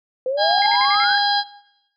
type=exponential sweep; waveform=sine; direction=up; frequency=502 to 1661.2 Hz; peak=-19 dBFS; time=0.26-1.18 s; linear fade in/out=2 ms
type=harmonic tone; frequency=815 Hz; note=G#5; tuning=33 cents flat; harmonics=1 / 2 / 4 / 5 / 6; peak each=-18 / -24 / -26 / -24 / -26 dBFS; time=0.37-1.44 s; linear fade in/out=50 ms
type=click train; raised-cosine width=0.5 ms; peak=-24 dBFS; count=9; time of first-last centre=0.51-1.112 s; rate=13.3 Hz
type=tone bursts; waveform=sine; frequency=2100 Hz; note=C7; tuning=6 cents sharp; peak=-24 dBFS; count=5; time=0.62-1.041 s; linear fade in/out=0 ms; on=41 ms; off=54 ms
effects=noise-tail reverb RT60 0.8 s tail -17 dB re dry